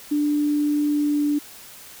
sine tone with pitch glide, 294.9 to 293 Hz, D4 to D4, +7 to -4 cents, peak -18 dBFS, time 0.11-1.39 s, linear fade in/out 10 ms, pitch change -11 cents, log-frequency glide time 0.86-1.28 s, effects white hiss -43 dBFS RMS until 2 s

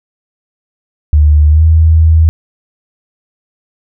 sine tone with pitch glide, 74.9 to 80.28 Hz, D2 to E2, +35 to -45 cents, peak -3 dBFS, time 1.13-2.29 s, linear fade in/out 0 ms, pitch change +120 cents, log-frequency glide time 1.48-1.64 s, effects none

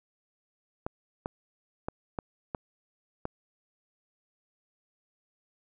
clicks, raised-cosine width 1 ms, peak -18 dBFS, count 6, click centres 0.865 / 1.259 / 1.885 / 2.188 / 2.548 / 3.254 s, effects none

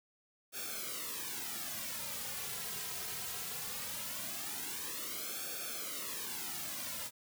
white noise with flanger, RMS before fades -41 dBFS, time 0.52-7.11 s, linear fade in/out 50 ms, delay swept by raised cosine 1 to 3.5 ms, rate 0.2 Hz, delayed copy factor -0.95, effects none

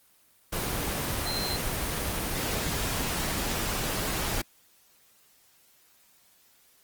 sine tone in noise, 4120 Hz, C8, 28 cents flat, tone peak -31 dBFS, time 1.26-1.57 s, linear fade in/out 10 ms, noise pink, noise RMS -30 dBFS, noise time 0.52-4.42 s, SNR -4 dB, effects white hiss -62 dBFS RMS until 6.83 s + Opus 24 kbps

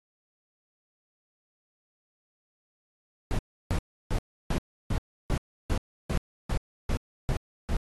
brown noise bursts, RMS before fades -26 dBFS, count 12, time 3.31-7.766 s, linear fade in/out 0 ms, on 78 ms, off 320 ms, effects AAC 32 kbps

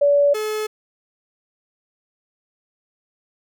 sine / 45% pulse tone pair in turn, 573 / 429.3 Hz, D5 / A4, -43 / -43 cents, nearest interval perfect fourth, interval 500 cents, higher first, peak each -12 / -22 dBFS, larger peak first, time 0.01-0.34 / 0.34-0.67 s, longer neither, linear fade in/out 10 ms, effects none

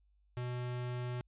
square tone, 123.47 Hz, B2, in tune, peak -37 dBFS, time 0.37-1.21 s, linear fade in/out 0 ms, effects added 50 Hz sine -67 dBFS peak until 1.27 s + resampled to 8000 Hz

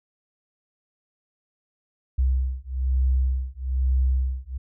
sine beating tone pair, 64.2 / 65.3 Hz, C2 / C2, -32 / -3 cents, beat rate 1.1 Hz, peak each -23 / -23 dBFS, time 2.18-4.58 s, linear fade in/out 10 ms, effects none

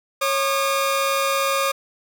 sawtooth tone pair together, 548 / 1212.9 Hz, C#5 / D#6, -20 / -45 cents, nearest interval octave + major second, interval 1375 cents, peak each -18 dBFS, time 0.21-1.72 s, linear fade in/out 10 ms, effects none

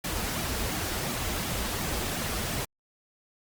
pink noise with flanger, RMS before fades -31 dBFS, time 0.04-2.65 s, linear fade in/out 5 ms, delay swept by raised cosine 1.9 to 7.6 ms, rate 2.8 Hz, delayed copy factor -0.75, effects Opus 48 kbps

